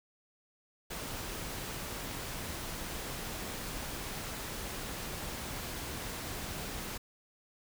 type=noise; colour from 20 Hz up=pink; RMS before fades=-40 dBFS; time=0.9-6.98 s; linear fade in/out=10 ms; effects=none